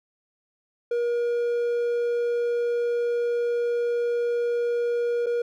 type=tone with dropouts; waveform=triangle; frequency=476.2 Hz; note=A#4; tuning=37 cents sharp; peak=-20 dBFS; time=0.91-5.42 s; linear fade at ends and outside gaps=5 ms; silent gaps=5.261-5.266 s; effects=none